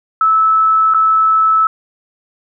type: tone with dropouts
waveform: sine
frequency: 1306 Hz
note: E6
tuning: 17 cents flat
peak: -8 dBFS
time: 0.21-1.67 s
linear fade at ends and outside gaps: 2 ms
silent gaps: 0.938-0.945 s
effects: none